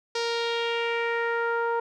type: tone with low-pass filter sweep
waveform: sawtooth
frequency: 466.2 Hz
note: A#4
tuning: in tune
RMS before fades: -27 dBFS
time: 0.15-1.8 s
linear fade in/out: 5 ms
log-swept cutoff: 5100 to 1100 Hz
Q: 2.7
effects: none